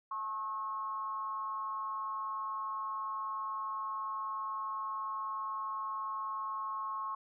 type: tone with frequency modulation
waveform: sine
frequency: 1083 Hz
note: C#6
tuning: 41 cents flat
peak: -35 dBFS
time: 0.11-7.15 s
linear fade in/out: 5 ms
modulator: 207 Hz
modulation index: 0.5
effects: none